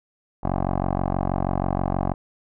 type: tone with low-pass filter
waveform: 10% pulse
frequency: 46.25 Hz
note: F#1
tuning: in tune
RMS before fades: -24 dBFS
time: 0.43-2.14 s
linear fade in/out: 10 ms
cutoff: 870 Hz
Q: 3.5
effects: none